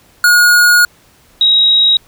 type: tone pair in turn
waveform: square / sine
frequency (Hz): 1442 / 3814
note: F#6 / A#7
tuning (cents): -45 / +39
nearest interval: octave + perfect fourth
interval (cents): 1684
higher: second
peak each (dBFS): -6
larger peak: neither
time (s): 0.24-0.85 / 1.41-1.97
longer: first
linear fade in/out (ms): 2
effects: pink hiss -48 dBFS RMS until 2.07 s